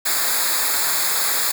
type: noise with comb filter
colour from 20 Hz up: white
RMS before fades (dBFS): -20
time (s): 0.05-1.52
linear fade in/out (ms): 10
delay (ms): 0.34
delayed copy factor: -0.9
effects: none